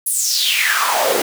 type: noise with high-pass filter sweep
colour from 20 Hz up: pink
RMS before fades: -17 dBFS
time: 0.06-1.22 s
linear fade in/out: 5 ms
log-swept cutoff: 11000 to 360 Hz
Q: 4.9
effects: none